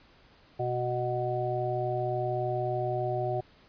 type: harmonic tone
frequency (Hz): 123.47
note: B2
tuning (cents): 0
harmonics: 1 / 3 / 5 / 6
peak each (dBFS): -33 / -33 / -33 / -33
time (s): 0.59-3.41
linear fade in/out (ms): 10
effects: pink hiss -59 dBFS RMS until 3.68 s + resampled to 11025 Hz